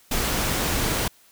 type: noise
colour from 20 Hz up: pink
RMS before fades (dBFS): -24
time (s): 0.11-1.08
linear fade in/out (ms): 5
effects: white hiss -56 dBFS RMS until 1.31 s

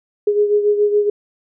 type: beating tone pair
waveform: sine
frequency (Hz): 413.7 / 420.8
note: G#4 / G#4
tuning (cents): -7 / +23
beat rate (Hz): 7.1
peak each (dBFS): -13 / -20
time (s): 0.27-1.1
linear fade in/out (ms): 5
effects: none

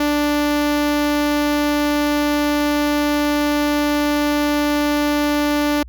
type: tone with notch filter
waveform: sawtooth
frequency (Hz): 293.8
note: D4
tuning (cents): +1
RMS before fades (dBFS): -18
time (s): 0-5.83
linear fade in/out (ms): 5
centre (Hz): 8400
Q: 1.7
effects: added 60 Hz sine -35 dBFS peak until 5.88 s

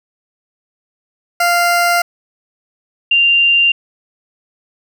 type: tone pair in turn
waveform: 20% pulse / sine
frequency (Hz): 696 / 2784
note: F5 / F7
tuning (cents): -6 / -6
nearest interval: 2 octaves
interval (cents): 2400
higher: second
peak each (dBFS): -6 / -8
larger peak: first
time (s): 1.4-2.02 / 3.11-3.72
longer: first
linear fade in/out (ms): 5
effects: none

